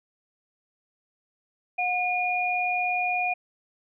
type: tone pair together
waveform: sine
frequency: 723.3 / 2435 Hz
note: F#5 / D#7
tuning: -39 / -38 cents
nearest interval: octave + major sixth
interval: 2101 cents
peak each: -26 dBFS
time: 1.78-3.34 s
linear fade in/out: 10 ms
effects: none